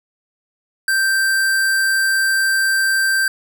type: tone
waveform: square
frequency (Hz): 1567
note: G6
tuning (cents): -1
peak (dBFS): -15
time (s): 0.88-3.28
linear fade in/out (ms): 2
effects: none